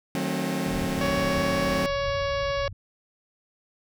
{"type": "chord", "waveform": "sawtooth", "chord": "D# diminished seventh", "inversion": "none", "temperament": "just", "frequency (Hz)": [155.56, 186.68, 224, 268.8], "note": ["D#3", "F#3", "A3", "C4"], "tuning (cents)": [0, 16, 31, 47], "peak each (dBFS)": [-29, -26, -29, -26], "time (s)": [0.15, 1.86], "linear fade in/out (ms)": 0}
{"type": "low-pass noise", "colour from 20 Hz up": "white", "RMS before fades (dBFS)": -36, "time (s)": [0.66, 2.73], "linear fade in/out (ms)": 5, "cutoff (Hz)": 140, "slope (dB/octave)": 48}
{"type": "harmonic tone", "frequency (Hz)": 560, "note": "C#5", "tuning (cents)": 18, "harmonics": [1, 2, 3, 4, 5, 6, 7, 8, 9, 10], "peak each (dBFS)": [-26, -32, -36, -38, -40, -42, -43, -44, -45, -46], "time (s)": [1.01, 2.68], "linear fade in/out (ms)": 2}
{"effects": []}